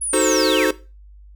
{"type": "linear sweep", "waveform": "sine", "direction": "down", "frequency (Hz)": [10520, 1483], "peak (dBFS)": -21, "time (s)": [0.01, 0.67], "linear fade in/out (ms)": 10}
{"type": "chord", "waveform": "square", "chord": "D# diminished seventh", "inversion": "none", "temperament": "equal", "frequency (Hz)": [311.1, 370, 440, 523.3], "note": ["D#4", "F#4", "A4", "C5"], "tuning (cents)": [0, 0, 0, 0], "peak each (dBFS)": [-22, -21, -22, -22], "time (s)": [0.13, 0.71], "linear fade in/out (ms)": 5}
{"effects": ["noise-tail reverb RT60 0.3 s tail -17 dB re dry", "added 50 Hz sine -41 dBFS peak until 1.35 s"]}